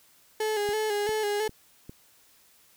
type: tone with vibrato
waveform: 35% pulse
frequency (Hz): 421.9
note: G#4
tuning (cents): +27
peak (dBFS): -24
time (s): 0.4-1.48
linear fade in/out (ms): 5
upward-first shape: square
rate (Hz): 3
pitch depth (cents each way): 42
type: click train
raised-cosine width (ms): 3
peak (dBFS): -28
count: 4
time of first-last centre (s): 0.69-1.895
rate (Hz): 2.49
effects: white hiss -60 dBFS RMS until 2.76 s